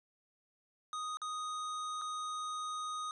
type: tone with dropouts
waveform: square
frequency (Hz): 1244.5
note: D#6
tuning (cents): 0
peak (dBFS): -38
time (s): 0.93-3.11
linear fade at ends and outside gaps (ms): 1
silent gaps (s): 1.171-1.217 / 2.014-2.018
effects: resampled to 22050 Hz